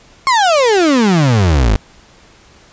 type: exponential sweep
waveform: 35% pulse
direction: down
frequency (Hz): 1104 to 47.81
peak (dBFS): -7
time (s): 0.27-1.76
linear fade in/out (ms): 0
effects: pink hiss -45 dBFS RMS until 2.72 s + resampled to 16000 Hz